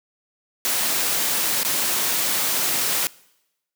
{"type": "noise with dropouts", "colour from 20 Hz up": "white", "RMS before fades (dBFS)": -22, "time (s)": [0.65, 3.07], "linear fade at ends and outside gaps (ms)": 0, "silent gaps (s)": [1.632, 1.649], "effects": ["noise-tail reverb RT60 0.9 s tail -23 dB re dry", "high-pass 150 Hz 12 dB/octave"]}